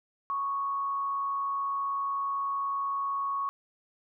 sine tone with frequency modulation, 1108.7 Hz, C#6, in tune, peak -28 dBFS, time 0.3-3.49 s, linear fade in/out 0 ms, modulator 116 Hz, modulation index 0.25, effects none

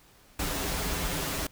pink noise with comb filter, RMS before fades -31 dBFS, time 0.39-1.47 s, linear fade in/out 5 ms, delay 8.6 ms, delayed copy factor -0.75, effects pink hiss -58 dBFS RMS until 1.51 s

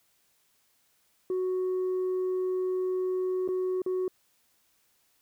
sine tone with dropouts, 369.8 Hz, F#4, 1 cent flat, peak -24 dBFS, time 1.3-4.08 s, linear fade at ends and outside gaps 2 ms, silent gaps 3.478-3.487 / 3.819-3.862 s, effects tanh soft clip ceiling -25 dBFS + white hiss -69 dBFS RMS until 5.21 s

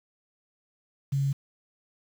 sine tone with quantisation, 138.2 Hz, C#3, 5 cents flat, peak -23 dBFS, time 1.12-1.33 s, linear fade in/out 10 ms, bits 8, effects none

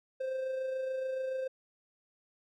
triangle tone with amplitude modulation, 523.3 Hz, C5, in tune, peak -29 dBFS, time 0.2-1.48 s, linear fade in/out 10 ms, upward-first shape sine, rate 27 Hz, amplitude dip 35%, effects none

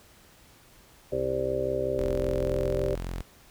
harmonic tone, 65.3 Hz, C2, 3 cents flat, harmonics 1 / 2 / 4 / 5 / 6 / 7 / 8 / 9, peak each -40 / -38 / -39 / -41 / -30 / -41 / -31 / -31 dBFS, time 1.12-2.95 s, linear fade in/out 5 ms
sawtooth tone, 43.65 Hz, F1, in tune, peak -28 dBFS, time 1.98-3.22 s, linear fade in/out 10 ms
effects pink hiss -56 dBFS RMS until 3.5 s

